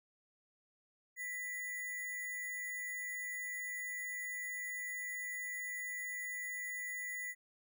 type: tone with sample-and-hold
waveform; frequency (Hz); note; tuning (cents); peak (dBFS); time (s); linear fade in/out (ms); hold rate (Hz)
sine; 1975.5; B6; 0; -39; 1.16-7.35; 50; 8820
effects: none